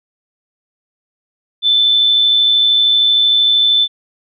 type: tone with amplitude modulation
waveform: sine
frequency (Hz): 3520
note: A7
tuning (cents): 0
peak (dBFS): -7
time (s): 1.62-3.88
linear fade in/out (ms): 50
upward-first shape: sine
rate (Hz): 113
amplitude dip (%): 35
effects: none